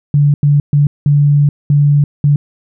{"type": "tone bursts at uneven times", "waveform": "sine", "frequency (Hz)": 144.8, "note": "D3", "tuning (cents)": -24, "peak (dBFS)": -6, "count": 6, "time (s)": [[0.14, 0.34], [0.43, 0.6], [0.73, 0.87], [1.06, 1.49], [1.7, 2.04], [2.24, 2.36]], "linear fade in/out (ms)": 2, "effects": []}